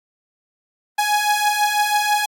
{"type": "beating tone pair", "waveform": "sawtooth", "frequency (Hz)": [830.6, 836.7], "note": ["G#5", "G#5"], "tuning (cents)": [0, 13], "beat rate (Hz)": 6.1, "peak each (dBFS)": [-18, -14], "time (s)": [0.98, 2.26], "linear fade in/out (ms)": 10, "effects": ["AAC 48 kbps"]}